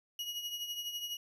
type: tone with tremolo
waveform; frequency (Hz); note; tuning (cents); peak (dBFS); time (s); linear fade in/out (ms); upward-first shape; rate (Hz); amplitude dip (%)
35% pulse; 2900; F#7; -35; -33; 0.19-1.17; 2; triangle; 12; 65
effects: none